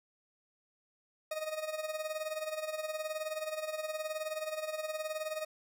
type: tone with tremolo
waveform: 40% pulse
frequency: 622.3 Hz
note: D#5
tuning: in tune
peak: -32 dBFS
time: 1.31-5.45 s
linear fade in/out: 5 ms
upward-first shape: sine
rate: 19 Hz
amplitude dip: 70%
effects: none